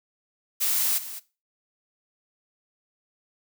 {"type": "noise with echo", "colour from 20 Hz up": "blue", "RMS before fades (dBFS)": -24, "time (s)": [0.6, 0.99], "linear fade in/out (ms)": 20, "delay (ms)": 210, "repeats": 1, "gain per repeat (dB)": -13, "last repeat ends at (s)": 1.2, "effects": ["noise-tail reverb RT60 0.3 s tail -18 dB re dry"]}